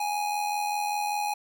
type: tone with amplitude modulation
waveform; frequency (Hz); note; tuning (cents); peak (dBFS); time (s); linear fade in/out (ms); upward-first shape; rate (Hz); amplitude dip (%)
square; 830.6; G#5; 0; -25; 0-1.34; 5; sine; 85.1; 50
effects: none